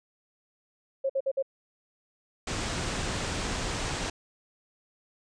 sine tone bursts, 540 Hz, C#5, 45 cents flat, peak -24 dBFS, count 4, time 1.04-1.426 s, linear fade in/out 10 ms, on 56 ms, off 54 ms
pink low-pass noise, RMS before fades -32 dBFS, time 2.47-4.1 s, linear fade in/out 5 ms, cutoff 8700 Hz, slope 48 dB/octave
effects resampled to 22050 Hz

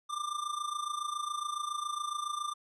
square tone with amplitude modulation, 1191 Hz, D6, 24 cents sharp, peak -31 dBFS, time 0.09-2.54 s, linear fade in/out 20 ms, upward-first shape sine, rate 27.2 Hz, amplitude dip 75%, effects resampled to 24000 Hz

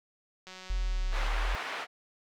click train, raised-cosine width 0.2 ms, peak -29 dBFS, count 151, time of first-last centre 0.47-1.276 s, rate 186 Hz
sine linear two-way sweep, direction down then up, 43.65 to 33.39 to 43.65 Hz, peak -27 dBFS, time 0.7-1.55 s, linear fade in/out 0 ms, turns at 1.11 s
pink band-pass noise, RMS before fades -37 dBFS, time 1.11-1.87 s, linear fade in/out 50 ms, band 800 to 2600 Hz, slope 12 dB/octave
effects none

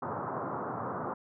white band-pass noise, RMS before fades -36 dBFS, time 0.02-1.14 s, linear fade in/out 5 ms, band 100 to 1300 Hz, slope 48 dB/octave, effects none

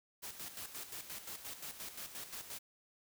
white noise with tremolo, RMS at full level -45 dBFS, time 0.22-2.59 s, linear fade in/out 20 ms, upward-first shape square, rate 5.7 Hz, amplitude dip 60%, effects none

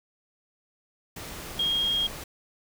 sine tone in noise, 3250 Hz, G#7, 38 cents flat, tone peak -23 dBFS, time 1.59-2.07 s, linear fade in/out 5 ms, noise pink, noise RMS -39 dBFS, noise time 1.16-2.24 s, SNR +13 dB, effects none

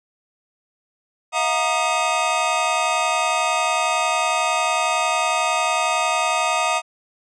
square tone cluster, 648 / 719 / 934 / 1230 / 2547 Hz, E5 / F#5 / A#5 / D#6 / D#7, -30 / -50 / +3 / -20 / +40 cents, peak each -27 / -25 / -26 / -24 / -26 dBFS, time 1.32-6.82 s, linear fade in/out 50 ms, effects resampled to 22050 Hz

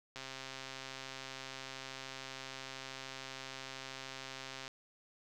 click train, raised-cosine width 0.2 ms, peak -27 dBFS, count 602, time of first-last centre 0.16-4.679 s, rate 133 Hz, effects none

